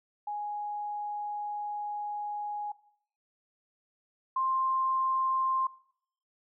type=tone pair in turn; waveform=sine; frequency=830.6 / 1052.2 Hz; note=G#5 / C6; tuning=0 / +9 cents; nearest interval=major third; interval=409 cents; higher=second; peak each=-32 / -26 dBFS; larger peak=second; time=0.27-2.72 / 4.36-5.67 s; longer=first; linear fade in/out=5 ms; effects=noise-tail reverb RT60 0.6 s tail -18 dB re dry